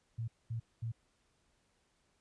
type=tone bursts; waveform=sine; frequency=114.4 Hz; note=A#2; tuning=32 cents flat; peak=-35 dBFS; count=3; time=0.18-0.92 s; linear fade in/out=10 ms; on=100 ms; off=220 ms; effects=pink hiss -75 dBFS RMS until 2.2 s + resampled to 22050 Hz